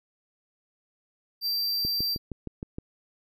square tone, 4699 Hz, D8, in tune, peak -26 dBFS, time 1.41-2.18 s, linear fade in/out 50 ms
click train, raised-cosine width 3 ms, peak -21 dBFS, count 7, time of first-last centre 1.85-2.785 s, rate 6.42 Hz
effects none

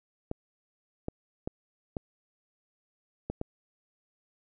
clicks, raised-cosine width 2 ms, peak -19 dBFS, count 6, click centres 0.314 / 1.084 / 1.475 / 1.968 / 3.3 / 3.414 s, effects none

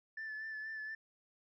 sine tone with vibrato, 1751 Hz, A6, 9 cents flat, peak -39 dBFS, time 0.17-0.95 s, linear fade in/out 5 ms, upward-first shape sine, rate 4.2 Hz, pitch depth 27 cents each way, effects tanh soft clip ceiling -38 dBFS

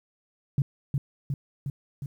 sine tone with echo, 138.59 Hz, C#3, in tune, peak -19 dBFS, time 0.58-0.62 s, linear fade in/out 2 ms, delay 360 ms, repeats 4, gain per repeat -3 dB, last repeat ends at 2.06 s, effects 10-bit

